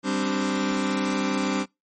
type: chord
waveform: sawtooth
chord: G suspended fourth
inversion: none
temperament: just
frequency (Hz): 196 / 261.3 / 294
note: G3 / C4 / D4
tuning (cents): 0 / -2 / +2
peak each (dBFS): -23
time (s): 0.03-1.66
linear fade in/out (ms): 50
effects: noise-tail reverb RT60 0.2 s tail -24 dB re dry + MP3 32 kbps

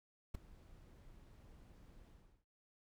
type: noise with ADSR envelope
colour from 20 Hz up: brown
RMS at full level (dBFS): -39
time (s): 0.34-2.45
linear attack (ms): 10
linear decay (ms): 7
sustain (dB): -21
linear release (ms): 380
effects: none

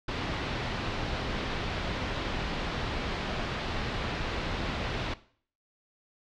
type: low-pass noise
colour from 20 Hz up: pink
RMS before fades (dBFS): -33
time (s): 0.08-5.14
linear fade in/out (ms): 5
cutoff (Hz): 4200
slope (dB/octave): 24
effects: noise-tail reverb RT60 0.5 s tail -17 dB re dry

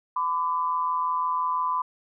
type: tone pair together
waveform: sine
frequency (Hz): 1008.8 / 1174.7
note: B5 / D6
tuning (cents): +36 / 0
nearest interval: minor third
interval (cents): 264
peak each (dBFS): -24 / -29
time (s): 0.16-1.82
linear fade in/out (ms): 5
effects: none

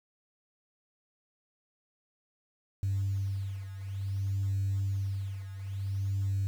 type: beating tone pair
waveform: sine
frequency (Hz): 97.9 / 98.46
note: G2 / G2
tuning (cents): -2 / +8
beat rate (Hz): 0.56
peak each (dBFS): -30 / -34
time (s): 2.83-6.47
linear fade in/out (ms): 0
effects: tanh soft clip ceiling -24 dBFS + 9-bit

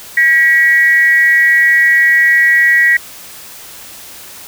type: tone with amplitude modulation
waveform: sine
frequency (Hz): 1921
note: B6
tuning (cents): -48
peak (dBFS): -3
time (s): 0.17-2.97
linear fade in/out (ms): 5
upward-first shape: sine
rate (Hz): 299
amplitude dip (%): 65
effects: white hiss -33 dBFS RMS until 4.47 s

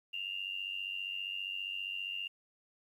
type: tone with amplitude modulation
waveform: sine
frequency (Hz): 2794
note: F7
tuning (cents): 0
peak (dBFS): -33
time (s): 0.13-2.28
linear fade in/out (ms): 10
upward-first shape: sine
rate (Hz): 95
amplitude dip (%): 75
effects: 11-bit

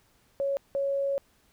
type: tone pair in turn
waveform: sine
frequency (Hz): 554.4 / 554.4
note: C#5 / C#5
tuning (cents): 0 / 0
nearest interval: unison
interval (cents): 0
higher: neither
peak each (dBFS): -25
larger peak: neither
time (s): 0.4-0.57 / 0.75-1.18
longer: second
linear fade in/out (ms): 0
effects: pink hiss -65 dBFS RMS until 1.52 s

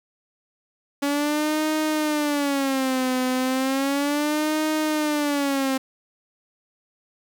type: tone with vibrato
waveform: sawtooth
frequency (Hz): 281.3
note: C#4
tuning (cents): +26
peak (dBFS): -17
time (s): 1.02-5.78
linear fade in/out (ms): 10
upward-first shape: sine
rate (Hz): 0.34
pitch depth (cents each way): 170
effects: 8-bit

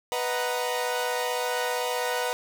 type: chord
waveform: sawtooth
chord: B major seventh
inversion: none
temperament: equal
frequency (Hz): 493.9 / 622.3 / 740 / 932.3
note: B4 / D#5 / F#5 / A#5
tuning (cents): 0 / 0 / 0 / 0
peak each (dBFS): -25 / -31 / -29 / -29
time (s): 0.12-2.33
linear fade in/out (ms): 0
effects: none

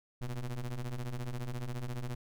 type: ring-modulated tone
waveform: square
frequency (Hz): 60.6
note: B1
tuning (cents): -32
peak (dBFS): -33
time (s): 0.21-2.15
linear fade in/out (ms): 5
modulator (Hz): 67.8
effects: none

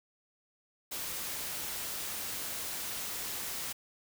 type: noise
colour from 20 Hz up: white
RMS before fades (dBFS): -38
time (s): 0.91-3.73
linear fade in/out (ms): 10
effects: none

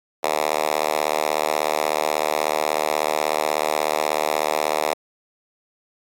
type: tone with high-pass filter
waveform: 5% pulse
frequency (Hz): 76.4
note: D#2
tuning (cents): -31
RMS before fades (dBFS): -22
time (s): 0.23-4.94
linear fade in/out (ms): 10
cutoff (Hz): 590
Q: 1.3
effects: AAC 64 kbps

